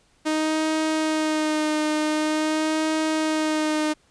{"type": "tone with vibrato", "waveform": "sawtooth", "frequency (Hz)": 310, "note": "D#4", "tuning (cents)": -6, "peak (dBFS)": -17, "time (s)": [0.25, 3.94], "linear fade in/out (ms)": 20, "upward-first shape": "sine", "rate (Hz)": 0.46, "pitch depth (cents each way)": 24, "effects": ["pink hiss -61 dBFS RMS until 4.1 s", "resampled to 22050 Hz"]}